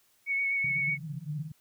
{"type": "tone with vibrato", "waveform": "sine", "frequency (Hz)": 2219, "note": "C#7", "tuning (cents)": 1, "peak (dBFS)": -26, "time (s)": [0.26, 0.98], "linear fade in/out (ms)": 50, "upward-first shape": "sine", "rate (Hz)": 8, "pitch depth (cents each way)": 18}
{"type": "band-pass noise", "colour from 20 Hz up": "pink", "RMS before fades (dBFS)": -38, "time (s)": [0.64, 1.52], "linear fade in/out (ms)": 5, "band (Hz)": [140, 160], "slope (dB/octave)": 96}
{"effects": ["white hiss -67 dBFS RMS until 1.6 s"]}